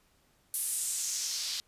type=noise with band-pass filter sweep; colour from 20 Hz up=white; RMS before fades=-34 dBFS; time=0.54-1.6 s; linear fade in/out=0 ms; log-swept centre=11000 to 4200 Hz; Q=2.5; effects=pink hiss -68 dBFS RMS until 1.67 s + resampled to 32000 Hz